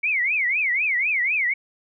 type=tone with vibrato; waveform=sine; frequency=2227 Hz; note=C#7; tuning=7 cents sharp; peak=-19 dBFS; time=0.03-1.54 s; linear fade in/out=10 ms; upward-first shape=triangle; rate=4 Hz; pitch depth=290 cents each way; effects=none